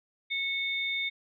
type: tone pair together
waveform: sine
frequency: 2207 / 3626 Hz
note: C#7 / A#7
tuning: -8 / -49 cents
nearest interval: major sixth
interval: 859 cents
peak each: -30 / -33 dBFS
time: 0.3-1.1 s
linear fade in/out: 20 ms
effects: none